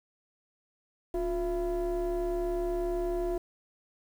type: tone with frequency modulation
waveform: sine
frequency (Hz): 355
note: F4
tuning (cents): +28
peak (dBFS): -26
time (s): 1.14-3.38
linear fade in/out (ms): 5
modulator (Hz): 319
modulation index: 0.87
effects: tanh soft clip ceiling -26 dBFS + 9-bit